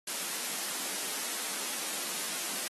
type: high-pass noise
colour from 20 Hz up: white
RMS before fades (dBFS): -35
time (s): 0.07-2.68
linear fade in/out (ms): 5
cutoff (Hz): 180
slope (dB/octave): 48
effects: AAC 32 kbps